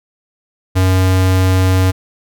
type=tone; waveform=square; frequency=93.3 Hz; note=F#2; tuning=15 cents sharp; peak=-10 dBFS; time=0.75-1.92 s; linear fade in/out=20 ms; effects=none